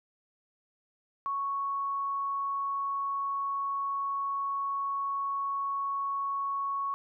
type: tone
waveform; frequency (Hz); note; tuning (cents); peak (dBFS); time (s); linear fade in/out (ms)
sine; 1108.7; C#6; 0; -29; 1.26-6.94; 0
effects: none